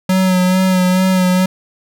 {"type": "tone with vibrato", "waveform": "square", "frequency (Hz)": 185, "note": "F#3", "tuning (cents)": 0, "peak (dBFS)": -11, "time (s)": [0.09, 1.46], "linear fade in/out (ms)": 5, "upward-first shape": "sine", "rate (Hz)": 2.3, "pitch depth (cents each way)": 28, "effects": []}